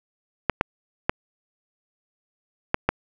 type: clicks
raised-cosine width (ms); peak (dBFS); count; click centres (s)
0.5; -3; 5; 0.497 / 0.611 / 1.095 / 2.744 / 2.89
effects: none